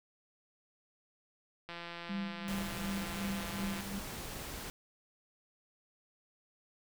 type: click train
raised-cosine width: 0.3 ms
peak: -28 dBFS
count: 363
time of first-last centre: 1.69-3.807 s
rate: 171 Hz
type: tone with tremolo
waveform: sine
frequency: 197.1 Hz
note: G3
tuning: 10 cents sharp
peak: -34 dBFS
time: 2.09-3.99 s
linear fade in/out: 5 ms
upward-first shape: sine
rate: 2.7 Hz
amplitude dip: 75%
type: noise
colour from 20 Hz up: pink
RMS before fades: -43 dBFS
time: 2.48-4.7 s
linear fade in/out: 0 ms
effects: none